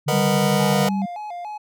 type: tone with tremolo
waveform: sine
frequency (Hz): 146.83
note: D3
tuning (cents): 0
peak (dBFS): -20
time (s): 0.06-0.89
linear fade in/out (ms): 20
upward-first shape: sine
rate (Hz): 11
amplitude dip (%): 55
type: chord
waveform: sawtooth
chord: B major seventh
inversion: third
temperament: just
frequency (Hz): 463 / 493.9 / 617.4 / 740.8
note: A#4 / B4 / D#5 / F#5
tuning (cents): -12 / 0 / -14 / +2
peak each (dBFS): -21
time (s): 0.08-0.89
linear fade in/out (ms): 5
type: tone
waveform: sine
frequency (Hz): 196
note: G3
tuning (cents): 0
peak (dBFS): -20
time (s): 0.12-1.06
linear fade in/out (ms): 10
type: tone with vibrato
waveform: triangle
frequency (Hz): 770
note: G5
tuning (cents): -31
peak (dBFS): -27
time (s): 0.59-1.58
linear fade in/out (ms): 10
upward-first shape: square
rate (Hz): 3.5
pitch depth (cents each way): 160
effects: none